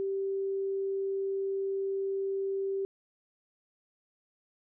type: tone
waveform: sine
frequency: 390 Hz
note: G4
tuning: 9 cents flat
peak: -29 dBFS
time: 0-2.85 s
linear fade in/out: 0 ms
effects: none